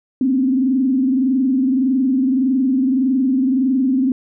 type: tone with frequency modulation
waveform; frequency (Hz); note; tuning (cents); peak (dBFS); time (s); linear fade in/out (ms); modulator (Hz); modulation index
sine; 261.6; C4; 0; -13; 0.21-4.12; 2; 21.7; 0.77
effects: none